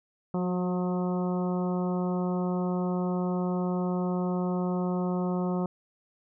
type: harmonic tone with a mistuned harmonic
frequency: 180 Hz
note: F#3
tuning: 47 cents flat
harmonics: 1 / 2 / 3 / 4 / 5 / 6 / 7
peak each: -27 / -33 / -37 / -39 / -41 / -43 / -44 dBFS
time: 0.34-5.66 s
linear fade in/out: 2 ms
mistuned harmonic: 2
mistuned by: +20 cents
effects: none